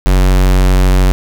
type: tone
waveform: square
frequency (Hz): 46.51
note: F#1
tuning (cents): +10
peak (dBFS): -7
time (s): 0.06-1.12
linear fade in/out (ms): 0
effects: none